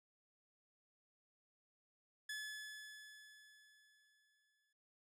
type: tone with exponential decay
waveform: sawtooth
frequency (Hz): 1717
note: A6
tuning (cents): -43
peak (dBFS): -39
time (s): 2.29-4.73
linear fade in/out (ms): 5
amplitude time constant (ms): 530
effects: low-pass 12000 Hz 12 dB/octave

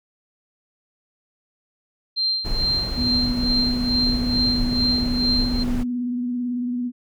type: tone with tremolo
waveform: sine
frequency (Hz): 4156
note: C8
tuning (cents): -12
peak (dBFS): -18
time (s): 2.16-5.64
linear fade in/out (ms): 20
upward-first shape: sine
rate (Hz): 2.3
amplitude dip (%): 75
type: noise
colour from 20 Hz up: brown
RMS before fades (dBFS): -26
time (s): 2.44-5.84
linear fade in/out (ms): 20
type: tone with vibrato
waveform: sine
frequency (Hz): 245.2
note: B3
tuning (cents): -12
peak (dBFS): -22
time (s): 2.95-6.92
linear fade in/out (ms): 50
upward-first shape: triangle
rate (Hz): 18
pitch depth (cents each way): 36
effects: none

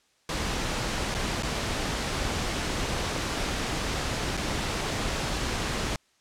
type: noise with dropouts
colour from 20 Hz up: pink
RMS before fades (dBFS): -29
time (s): 0.29-5.96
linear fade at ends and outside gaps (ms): 2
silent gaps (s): 1.143-1.148 / 1.425-1.431 / 4.37-4.374
effects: white hiss -66 dBFS RMS until 6.2 s + low-pass 7000 Hz 12 dB/octave

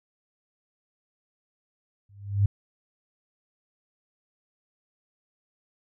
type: tone with exponential growth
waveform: sine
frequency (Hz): 100.3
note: G2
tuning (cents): +40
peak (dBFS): -15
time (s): 2.09-2.46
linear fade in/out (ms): 5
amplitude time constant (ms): 80
effects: none

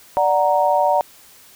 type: chord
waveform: sine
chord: D augmented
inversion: none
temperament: equal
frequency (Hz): 587.3 / 740 / 932.3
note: D5 / F#5 / A#5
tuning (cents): 0 / 0 / 0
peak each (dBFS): -18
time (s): 0.17-1.01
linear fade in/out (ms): 0
effects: white hiss -47 dBFS RMS until 1.55 s

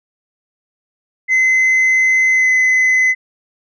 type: tone with pitch glide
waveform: sine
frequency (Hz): 2049 to 2031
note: C7 to B6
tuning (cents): -37 to +48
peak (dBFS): -7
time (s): 1.28-3.15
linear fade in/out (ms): 50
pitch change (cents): -15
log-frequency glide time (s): 2.33-2.5
effects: tanh soft clip ceiling -9 dBFS

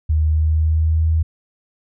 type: tone with pitch glide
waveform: sine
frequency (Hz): 77.6 to 80.24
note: D#2 to E2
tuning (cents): -4 to -46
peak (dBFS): -13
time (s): 0.09-1.23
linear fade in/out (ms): 10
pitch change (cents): +58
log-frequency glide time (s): 0.24-1.09
effects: none

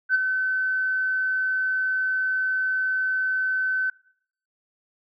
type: tone with ADSR envelope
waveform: sine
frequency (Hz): 1523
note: F#6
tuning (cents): +50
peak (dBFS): -14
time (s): 0.09-3.9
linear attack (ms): 57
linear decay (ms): 18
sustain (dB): -7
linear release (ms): 4
effects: noise-tail reverb RT60 0.6 s tail -21 dB re dry + tanh soft clip ceiling -11 dBFS

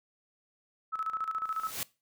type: tone with tremolo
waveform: sine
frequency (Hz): 1300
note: E6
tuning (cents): -24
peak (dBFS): -29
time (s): 0.92-1.71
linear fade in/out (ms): 20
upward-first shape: square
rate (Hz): 14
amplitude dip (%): 70
type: noise with exponential growth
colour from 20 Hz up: white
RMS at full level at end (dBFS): -32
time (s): 1.42-1.83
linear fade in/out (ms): 0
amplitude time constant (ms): 89
effects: noise-tail reverb RT60 0.3 s tail -22 dB re dry

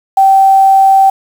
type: tone with quantisation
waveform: sine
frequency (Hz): 776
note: G5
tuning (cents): -18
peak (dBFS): -3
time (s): 0.17-1.1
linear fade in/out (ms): 5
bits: 5
effects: none

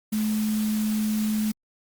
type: tone in noise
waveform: sine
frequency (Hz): 215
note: A3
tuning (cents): -40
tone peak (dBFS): -22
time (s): 0.12-1.52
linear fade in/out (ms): 10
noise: white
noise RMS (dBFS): -37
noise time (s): 0.12-1.52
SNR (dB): +12
effects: Opus 48 kbps

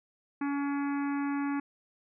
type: harmonic tone with a mistuned harmonic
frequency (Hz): 282.5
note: C#4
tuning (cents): +33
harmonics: 1 / 3 / 4 / 5 / 6 / 7 / 8 / 9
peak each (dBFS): -29 / -40 / -42 / -45 / -45 / -50 / -51 / -53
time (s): 0.41-1.6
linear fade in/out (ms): 5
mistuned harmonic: 7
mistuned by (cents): +44
effects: none

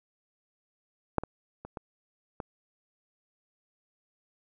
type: clicks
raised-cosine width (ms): 1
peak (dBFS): -9 / -22 / -27 / -23 / -21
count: 5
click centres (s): 1.183 / 1.236 / 1.65 / 1.772 / 2.402
effects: none

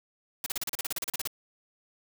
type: noise bursts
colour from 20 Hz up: white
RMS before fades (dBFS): -32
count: 15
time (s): 0.44-1.274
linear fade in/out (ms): 2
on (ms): 22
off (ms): 36
effects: none

